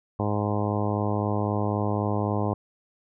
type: harmonic tone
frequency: 103.83 Hz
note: G#2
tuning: in tune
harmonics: 1 / 2 / 3 / 4 / 5 / 6 / 7 / 8 / 9 / 10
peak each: -27 / -30 / -32 / -33 / -34 / -35 / -35 / -36 / -37 / -37 dBFS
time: 0.19-2.54 s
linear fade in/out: 5 ms
effects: none